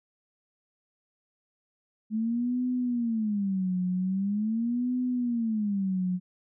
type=tone with vibrato; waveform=sine; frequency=213.5 Hz; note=G#3; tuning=48 cents sharp; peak=-25 dBFS; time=2.1-6.2 s; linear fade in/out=50 ms; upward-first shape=sine; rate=0.43 Hz; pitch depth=280 cents each way; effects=none